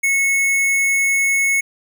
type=tone; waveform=square; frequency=2195 Hz; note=C#7; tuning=18 cents flat; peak=-15 dBFS; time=0.03-1.61 s; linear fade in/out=10 ms; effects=none